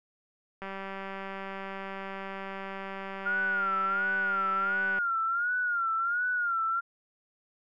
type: click train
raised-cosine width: 0.5 ms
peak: -24 dBFS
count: 848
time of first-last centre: 0.62-4.986 s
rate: 194 Hz
type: tone with vibrato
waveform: sine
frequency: 1406 Hz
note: F6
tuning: 11 cents sharp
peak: -26 dBFS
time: 3.25-6.81 s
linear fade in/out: 20 ms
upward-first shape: sine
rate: 1.4 Hz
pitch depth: 99 cents each way
effects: none